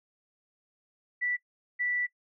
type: tone pair in turn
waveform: sine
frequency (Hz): 1965 / 1965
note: B6 / B6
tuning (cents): -9 / -9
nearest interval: unison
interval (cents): 0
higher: neither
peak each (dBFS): -27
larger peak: neither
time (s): 1.21-1.37 / 1.79-2.07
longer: second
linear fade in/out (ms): 20
effects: noise-tail reverb RT60 0.1 s tail -20 dB re dry